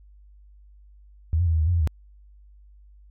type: tone with pitch steps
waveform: sine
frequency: 80.1 / 88.2 / 81.9 / 80 / 77.7 / 88.3 / 84.7 / 76.9 Hz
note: E2 / F2 / E2 / D#2 / D#2 / F2 / E2 / D#2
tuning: -49 / +18 / -11 / +49 / -2 / +20 / +48 / -20 cents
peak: -18 dBFS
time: 1.33-1.874 s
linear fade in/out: 0 ms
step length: 68 ms
effects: added 50 Hz sine -48 dBFS peak until 3.1 s